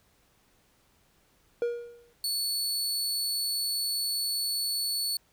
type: tone with exponential decay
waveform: triangle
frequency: 475.2 Hz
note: A#4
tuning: 33 cents sharp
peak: -21 dBFS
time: 1.62-2.13 s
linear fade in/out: 1 ms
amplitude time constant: 110 ms
type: tone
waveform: sawtooth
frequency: 4435 Hz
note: C#8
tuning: in tune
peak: -25 dBFS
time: 2.24-5.17 s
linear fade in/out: 2 ms
effects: pink hiss -66 dBFS RMS until 5.32 s